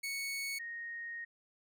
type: tone pair in turn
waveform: sawtooth / sine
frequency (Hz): 2217 / 1864.3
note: C#7 / A#6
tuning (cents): 0 / 0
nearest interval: minor third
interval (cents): 300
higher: first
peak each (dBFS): -33 / -40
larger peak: first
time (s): 0.03-0.59 / 0.59-1.25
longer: second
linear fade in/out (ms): 10
effects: none